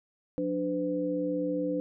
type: tone cluster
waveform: sine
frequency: 180.3 / 295.4 / 506 Hz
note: F#3 / D4 / B4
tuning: -45 / +10 / +42 cents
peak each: -37 / -30 / -31 dBFS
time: 0.38-1.8 s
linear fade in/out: 0 ms
effects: none